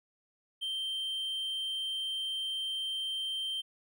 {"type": "tone", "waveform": "triangle", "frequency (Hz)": 3136, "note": "G7", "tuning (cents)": 0, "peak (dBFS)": -31, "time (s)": [0.61, 3.62], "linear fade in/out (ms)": 20, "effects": []}